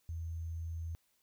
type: tone with sample-and-hold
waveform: sine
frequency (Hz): 82.41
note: E2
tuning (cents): 0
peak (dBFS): -37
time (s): 0.09-0.95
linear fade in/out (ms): 0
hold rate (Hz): 6300
effects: white hiss -75 dBFS RMS until 1.22 s